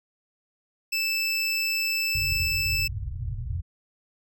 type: tone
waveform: 25% pulse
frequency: 2637 Hz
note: E7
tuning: in tune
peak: -20 dBFS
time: 0.92-2.88 s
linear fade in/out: 10 ms
type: low-pass noise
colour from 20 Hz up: white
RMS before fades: -31 dBFS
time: 2.14-3.62 s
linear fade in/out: 20 ms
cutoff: 120 Hz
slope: 48 dB/octave
effects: none

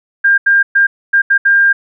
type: tone bursts at uneven times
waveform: sine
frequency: 1601 Hz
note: G6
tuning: 36 cents sharp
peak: -6 dBFS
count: 6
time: 0.24-0.38 / 0.46-0.63 / 0.75-0.87 / 1.13-1.22 / 1.3-1.38 / 1.45-1.73 s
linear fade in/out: 10 ms
effects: none

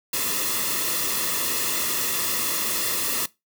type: noise with comb filter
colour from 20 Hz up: white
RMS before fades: -25 dBFS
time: 0.13-3.26 s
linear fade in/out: 5 ms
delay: 1.3 ms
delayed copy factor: -0.7
effects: noise-tail reverb RT60 0.2 s tail -20 dB re dry

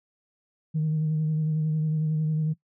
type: tone with vibrato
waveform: sine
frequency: 155.56 Hz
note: D#3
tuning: in tune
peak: -21 dBFS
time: 0.74-2.54 s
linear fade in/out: 20 ms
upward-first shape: sine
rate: 11 Hz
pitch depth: 27 cents each way
effects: noise-tail reverb RT60 0.1 s tail -20 dB re dry + tanh soft clip ceiling -19 dBFS

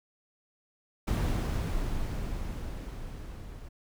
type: noise with level ramp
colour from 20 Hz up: brown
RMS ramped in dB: -26 to -44 dBFS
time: 1.07-3.69 s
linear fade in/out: 10 ms
effects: none

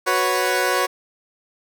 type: chord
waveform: 15% pulse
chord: F# suspended fourth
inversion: none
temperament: equal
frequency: 370 / 493.9 / 554.4 Hz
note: F#4 / B4 / C#5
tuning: 0 / 0 / 0 cents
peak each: -16 dBFS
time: 0.06-0.87 s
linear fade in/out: 20 ms
effects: none

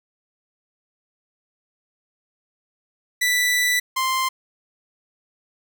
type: tone pair in turn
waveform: sawtooth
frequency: 1975.5 / 1046.5 Hz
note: B6 / C6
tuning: 0 / 0 cents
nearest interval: major seventh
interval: 1100 cents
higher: first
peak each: -14 / -16 dBFS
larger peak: first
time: 3.21-3.8 / 3.96-4.29 s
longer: first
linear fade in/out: 10 ms
effects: none

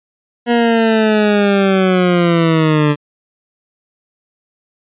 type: linear sweep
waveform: 20% pulse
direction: down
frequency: 239.6 to 145.8 Hz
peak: -5 dBFS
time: 0.46-2.96 s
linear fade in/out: 50 ms
effects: resampled to 8000 Hz

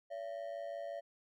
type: ring-modulated tone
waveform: triangle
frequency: 622.3 Hz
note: D#5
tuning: in tune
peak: -35 dBFS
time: 0.1-1.01 s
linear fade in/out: 20 ms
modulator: 52.7 Hz
effects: none

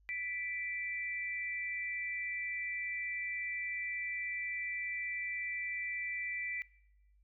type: tone pair together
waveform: sine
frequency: 1975.5 / 2339 Hz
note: B6 / D7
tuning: 0 / -8 cents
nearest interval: minor third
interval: 292 cents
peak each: -39 / -39 dBFS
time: 0.09-6.62 s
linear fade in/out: 0 ms
effects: noise-tail reverb RT60 0.9 s tail -22 dB re dry + added 50 Hz sine -64 dBFS peak until 7.23 s

